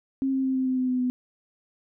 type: tone with pitch steps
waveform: sine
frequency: 268.3 / 265.7 / 263.1 / 260.5 / 258 / 255.4 / 252.9 / 250.5 Hz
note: C4 / C4 / C4 / C4 / C4 / C4 / B3 / B3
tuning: +44 / +27 / +10 / -7 / -24 / -42 / +41 / +25 cents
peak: -22 dBFS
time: 0.22-1.1 s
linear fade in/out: 0 ms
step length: 110 ms
effects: none